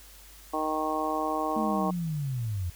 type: harmonic tone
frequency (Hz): 155.56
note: D#3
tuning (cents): 0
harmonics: 2 / 3 / 4 / 5 / 6 / 7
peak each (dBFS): -33 / -36 / -34 / -32 / -37 / -32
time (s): 0.53-1.91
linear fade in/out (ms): 10
type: linear sweep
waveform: sine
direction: down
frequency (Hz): 225.7 to 83.1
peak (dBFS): -28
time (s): 1.56-2.7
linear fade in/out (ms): 5
effects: added 50 Hz sine -52 dBFS peak until 2.75 s + white hiss -52 dBFS RMS until 2.75 s